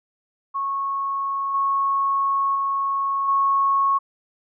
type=tone with level steps; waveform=sine; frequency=1100 Hz; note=C#6; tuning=14 cents flat; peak=-22 / -18 / -20 / -16 dBFS; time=0.54-3.99 s; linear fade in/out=20 ms; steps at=1.54 / 2.55 / 3.28 s; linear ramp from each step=5 ms; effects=none